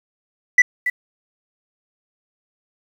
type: tone with echo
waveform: sine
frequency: 1975.5 Hz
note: B6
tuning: in tune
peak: -4 dBFS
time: 0.58-0.62 s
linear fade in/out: 5 ms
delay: 280 ms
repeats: 1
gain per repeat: -13 dB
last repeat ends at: 0.9 s
effects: tanh soft clip ceiling -6 dBFS + 7-bit